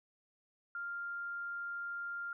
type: tone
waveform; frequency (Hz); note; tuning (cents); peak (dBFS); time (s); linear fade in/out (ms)
sine; 1396.9; F6; 0; -38; 0.75-2.33; 2
effects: none